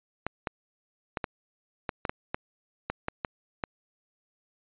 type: clicks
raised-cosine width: 0.5 ms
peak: -14 dBFS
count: 12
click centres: 0.266 / 0.472 / 1.172 / 1.242 / 1.892 / 2.052 / 2.095 / 2.345 / 2.9 / 3.084 / 3.248 / 3.638 s
effects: resampled to 8000 Hz